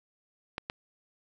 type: clicks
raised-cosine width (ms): 0.3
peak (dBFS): -17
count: 2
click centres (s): 0.581 / 0.699
effects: none